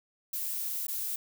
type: noise with dropouts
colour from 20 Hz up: violet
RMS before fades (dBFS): -34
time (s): 0.33-1.16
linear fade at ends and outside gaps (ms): 5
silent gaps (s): 0.869-0.881
effects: none